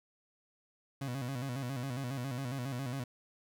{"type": "tone with vibrato", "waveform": "30% pulse", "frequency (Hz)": 130, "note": "C3", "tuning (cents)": -11, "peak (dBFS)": -33, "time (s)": [1.01, 3.04], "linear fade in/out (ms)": 5, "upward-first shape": "square", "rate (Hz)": 7.3, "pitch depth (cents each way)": 100, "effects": []}